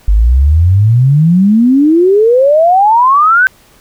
sine exponential sweep, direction up, 48.78 to 1559 Hz, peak -4 dBFS, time 0.08-3.47 s, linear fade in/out 0 ms, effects pink hiss -45 dBFS RMS until 3.8 s

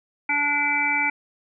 harmonic tone, 290 Hz, D4, 22 cents flat, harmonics 1 / 3 / 5 / 7 / 8, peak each -34 / -27 / -29 / -26 / -22 dBFS, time 0.29-1.1 s, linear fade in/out 5 ms, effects none

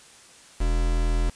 triangle tone with quantisation, 41.2 Hz, E1, in tune, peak -18 dBFS, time 0.6-1.3 s, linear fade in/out 10 ms, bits 5, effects white hiss -50 dBFS RMS until 1.35 s + resampled to 22050 Hz

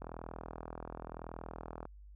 click train, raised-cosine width 1 ms, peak -29 dBFS, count 76, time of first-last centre 0.02-1.854 s, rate 40.9 Hz, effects added 50 Hz sine -51 dBFS peak until 2.15 s

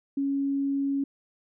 sine tone, 277.2 Hz, C#4, in tune, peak -24 dBFS, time 0.17-1.04 s, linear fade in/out 5 ms, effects none

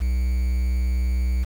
triangle tone with quantisation, 62.1 Hz, B1, 10 cents sharp, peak -17 dBFS, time 0-1.45 s, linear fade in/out 20 ms, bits 7, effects none

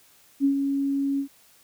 sine tone with ADSR envelope, 277.2 Hz, C#4, in tune, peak -16 dBFS, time 0.4-1.28 s, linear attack 45 ms, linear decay 98 ms, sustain -6 dB, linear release 91 ms, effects white hiss -57 dBFS RMS until 1.63 s

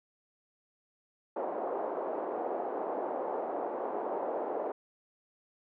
white band-pass noise, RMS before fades -35 dBFS, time 1.36-4.72 s, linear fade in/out 5 ms, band 340 to 780 Hz, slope 24 dB/octave, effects none

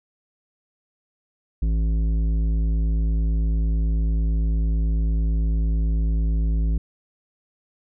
triangle tone with tanh clipping, 54.5 Hz, A1, 16 cents flat, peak -20 dBFS, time 1.62-6.78 s, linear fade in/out 5 ms, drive 15 dB, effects none

